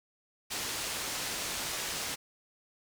white low-pass noise, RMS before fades -36 dBFS, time 0.5-2.16 s, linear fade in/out 20 ms, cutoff 7800 Hz, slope 12 dB/octave, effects none

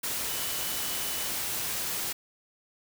sine tone in noise, 2979 Hz, F#7, 11 cents sharp, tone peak -42 dBFS, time 0.28-1.3 s, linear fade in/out 10 ms, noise white, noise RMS -32 dBFS, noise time 0.03-2.13 s, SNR -13 dB, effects none

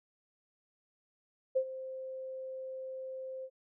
sine tone with ADSR envelope, 523.3 Hz, C5, in tune, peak -24 dBFS, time 1.55-3.5 s, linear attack 17 ms, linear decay 72 ms, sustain -15 dB, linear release 59 ms, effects none

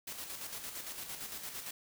white noise with tremolo, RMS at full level -42 dBFS, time 0.07-1.71 s, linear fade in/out 5 ms, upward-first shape square, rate 8.8 Hz, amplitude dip 45%, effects none

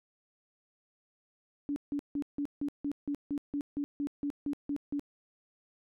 sine tone bursts, 287 Hz, D4, 40 cents flat, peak -30 dBFS, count 15, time 1.69-4.995 s, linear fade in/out 0 ms, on 71 ms, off 160 ms, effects none

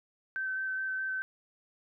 sine tone with vibrato, 1540 Hz, G6, 31 cents flat, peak -31 dBFS, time 0.36-1.22 s, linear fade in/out 0 ms, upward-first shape square, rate 4.8 Hz, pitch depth 10 cents each way, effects none

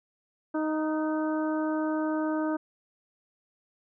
harmonic tone with a mistuned harmonic, 311.1 Hz, D#4, in tune, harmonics 1 / 2 / 3 / 4 / 5, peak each -27 / -33 / -37 / -39 / -41 dBFS, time 0.54-2.57 s, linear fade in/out 10 ms, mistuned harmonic 5, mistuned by -29 cents, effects none

